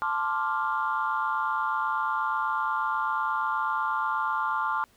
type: chord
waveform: sine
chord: D minor seventh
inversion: second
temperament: equal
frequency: 880 / 1046.5 / 1174.7 / 1396.9 Hz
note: A5 / C6 / D6 / F6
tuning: 0 / 0 / 0 / 0 cents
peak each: -30 dBFS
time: 0.02-4.84 s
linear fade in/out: 0 ms
effects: tanh soft clip ceiling -16 dBFS + pink hiss -62 dBFS RMS until 4.96 s